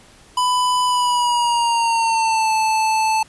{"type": "tone with pitch glide", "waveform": "square", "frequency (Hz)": [997, 878], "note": ["B5", "A5"], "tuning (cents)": [16, -4], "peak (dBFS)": -16, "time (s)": [0.37, 3.23], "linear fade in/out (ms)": 5, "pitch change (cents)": -220, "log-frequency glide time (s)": [0.86, 2.52], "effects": ["pink hiss -48 dBFS RMS until 3.28 s", "resampled to 24000 Hz"]}